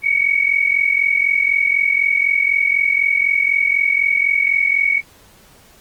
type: tone pair together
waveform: sine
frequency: 2217 / 2261 Hz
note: C#7 / C#7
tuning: 0 / +34 cents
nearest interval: unison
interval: 34 cents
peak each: -16 dBFS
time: 0.02-5.02 s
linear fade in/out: 50 ms
effects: pink hiss -48 dBFS RMS until 5.8 s + Opus 24 kbps